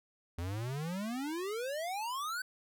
square exponential sweep, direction up, 82.1 to 1548 Hz, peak -36 dBFS, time 0.38-2.42 s, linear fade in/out 5 ms, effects none

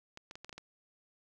clicks, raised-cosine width 0.2 ms, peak -29 dBFS, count 7, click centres 0.174 / 0.311 / 0.355 / 0.446 / 0.494 / 0.528 / 0.58 s, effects none

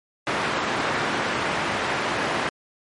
white band-pass noise, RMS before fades -25 dBFS, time 0.27-2.49 s, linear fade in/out 0 ms, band 120 to 1700 Hz, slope 12 dB/octave, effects MP3 48 kbps

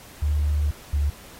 sine tone pair in turn, 74.1 / 72.32 Hz, D2 / D2, +16 / -26 cents, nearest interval unison, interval 42 cents, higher first, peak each -19 dBFS, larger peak neither, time 0.22-0.71 / 0.93-1.1 s, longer first, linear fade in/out 5 ms, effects pink hiss -46 dBFS RMS until 1.39 s + AAC 48 kbps

